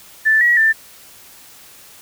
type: tone with pitch steps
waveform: sine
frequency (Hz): 1761 / 1916 / 1779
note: A6 / A#6 / A6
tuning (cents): +1 / +47 / +19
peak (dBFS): -10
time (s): 0.25-0.73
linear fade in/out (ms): 20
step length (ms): 160
effects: white hiss -43 dBFS RMS until 2.01 s